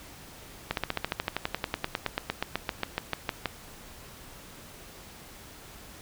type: slowing click train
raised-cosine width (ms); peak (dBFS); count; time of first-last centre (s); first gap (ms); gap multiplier
0.3; -11; 27; 0.71-3.457; 62; 1.04
effects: pink hiss -48 dBFS RMS until 6.01 s